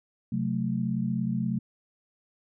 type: chord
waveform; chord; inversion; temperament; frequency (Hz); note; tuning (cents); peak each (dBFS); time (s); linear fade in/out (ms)
sine; F# diminished; second; equal with one note detuned; 130.81 / 183.3 / 220; C3 / F#3 / A3; 0 / -16 / 0; -31 / -30 / -29; 0.32-1.59; 5
effects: none